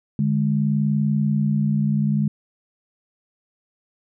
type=tone pair together; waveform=sine; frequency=147.2 / 207.7 Hz; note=D3 / G#3; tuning=+4 / 0 cents; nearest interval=tritone; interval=596 cents; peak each=-20 dBFS; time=0.19-2.28 s; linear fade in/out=2 ms; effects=none